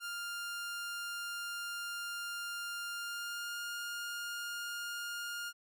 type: tone with pitch glide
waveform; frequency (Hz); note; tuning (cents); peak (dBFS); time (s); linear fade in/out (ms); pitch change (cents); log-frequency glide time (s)
sawtooth; 1400 to 1413.8; F6 to F6; +4 to +21; -35; 0-5.53; 50; +17; 2.93-3.6
effects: none